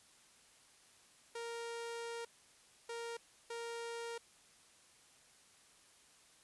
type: tone bursts at uneven times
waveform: sawtooth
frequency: 465.9 Hz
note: A#4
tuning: 1 cent flat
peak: -38 dBFS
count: 3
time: 1.35-2.25 / 2.89-3.17 / 3.5-4.18 s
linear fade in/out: 5 ms
effects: white hiss -65 dBFS RMS until 6.43 s + resampled to 24000 Hz

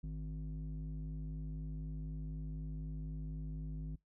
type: tone with low-pass filter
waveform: square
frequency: 52 Hz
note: G#1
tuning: 3 cents sharp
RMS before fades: -42 dBFS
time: 0.03-3.96 s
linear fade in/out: 10 ms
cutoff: 200 Hz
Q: 5.3
effects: noise-tail reverb RT60 0.2 s tail -25 dB re dry

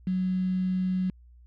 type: tone with quantisation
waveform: sine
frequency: 185 Hz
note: F#3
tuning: in tune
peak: -24 dBFS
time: 0.07-1.1 s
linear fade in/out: 2 ms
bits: 7
effects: added 60 Hz sine -50 dBFS peak until 1.46 s + low-pass 2000 Hz 12 dB/octave

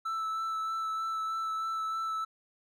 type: tone with vibrato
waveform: triangle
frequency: 1318.5 Hz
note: E6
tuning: in tune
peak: -29 dBFS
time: 0.05-2.25 s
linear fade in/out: 10 ms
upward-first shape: sine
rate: 3.2 Hz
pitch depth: 12 cents each way
effects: none

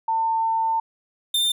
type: tone pair in turn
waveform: sine / 45% pulse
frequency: 899 / 3596 Hz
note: A5 / A7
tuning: +37 / +37 cents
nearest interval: 2 octaves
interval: 2400 cents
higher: second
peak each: -19 dBFS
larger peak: neither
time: 0.08-0.8 / 1.34-1.52 s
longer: first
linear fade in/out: 5 ms
effects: none

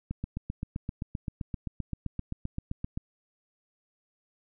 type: click train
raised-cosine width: 5 ms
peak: -20 dBFS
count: 23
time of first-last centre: 0.11-2.975 s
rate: 7.68 Hz
effects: none

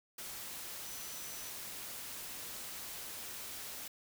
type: tone in noise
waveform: sine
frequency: 5960 Hz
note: F#8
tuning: 12 cents sharp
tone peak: -51 dBFS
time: 0.86-1.5 s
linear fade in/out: 5 ms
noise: white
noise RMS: -45 dBFS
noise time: 0.18-3.88 s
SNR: -9 dB
effects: none

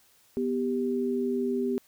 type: tone pair together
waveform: sine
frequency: 246.9 / 393.9 Hz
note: B3 / G4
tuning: 0 / +8 cents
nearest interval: minor sixth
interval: 808 cents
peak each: -28 dBFS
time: 0.37-1.78 s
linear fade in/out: 0 ms
effects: white hiss -62 dBFS RMS until 1.87 s

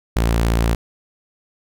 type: tone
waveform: sawtooth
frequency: 57 Hz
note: A#1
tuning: 38 cents flat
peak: -11 dBFS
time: 0.16-0.75 s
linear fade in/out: 5 ms
effects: none

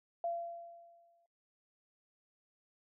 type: tone with exponential decay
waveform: sine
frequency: 683 Hz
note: F5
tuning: 39 cents flat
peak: -32 dBFS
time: 0.24-1.26 s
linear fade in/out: 2 ms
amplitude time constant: 220 ms
effects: noise-tail reverb RT60 0.2 s tail -21 dB re dry

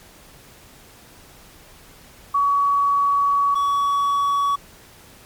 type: tone pair in turn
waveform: sine / triangle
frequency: 1130 / 1130 Hz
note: C#6 / C#6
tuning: +33 / +33 cents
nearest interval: unison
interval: 0 cents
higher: neither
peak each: -15 dBFS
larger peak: neither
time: 2.34-3.55 / 3.55-4.56 s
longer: first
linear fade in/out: 10 ms
effects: pink hiss -47 dBFS RMS until 5.25 s + MP3 96 kbps

